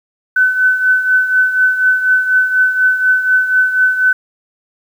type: tone with tremolo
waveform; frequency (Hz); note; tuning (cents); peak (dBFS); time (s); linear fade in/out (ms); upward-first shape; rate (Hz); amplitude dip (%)
sine; 1511; F#6; +36; -6; 0.36-4.13; 5; triangle; 4.1; 70
effects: 7-bit